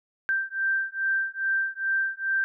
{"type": "beating tone pair", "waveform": "sine", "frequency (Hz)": [1568, 1570.4], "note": ["G6", "G6"], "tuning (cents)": [0, 3], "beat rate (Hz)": 2.4, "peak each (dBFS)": -27, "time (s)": [0.29, 2.44], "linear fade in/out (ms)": 0, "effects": []}